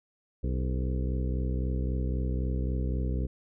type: harmonic tone with a mistuned harmonic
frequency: 63.8 Hz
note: C2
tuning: 43 cents flat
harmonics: 1 / 2 / 3 / 4 / 5 / 6 / 7 / 8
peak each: -28 / -34 / -38 / -40 / -42 / -44 / -45 / -46 dBFS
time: 0.43-3.27 s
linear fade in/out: 10 ms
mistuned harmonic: 6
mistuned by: +83 cents
effects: none